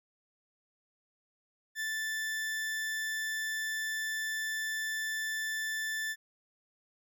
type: tone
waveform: 40% pulse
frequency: 1760 Hz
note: A6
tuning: in tune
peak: -32 dBFS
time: 1.75-6.16 s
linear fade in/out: 50 ms
effects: none